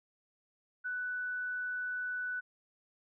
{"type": "tone", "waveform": "sine", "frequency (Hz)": 1489, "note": "F#6", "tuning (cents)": 11, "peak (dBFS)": -34, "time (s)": [0.84, 2.41], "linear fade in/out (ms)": 20, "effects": []}